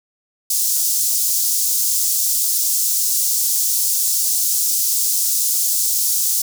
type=high-pass noise; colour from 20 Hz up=pink; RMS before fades=-18 dBFS; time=0.5-6.42 s; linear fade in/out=5 ms; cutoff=5800 Hz; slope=24 dB/octave; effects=none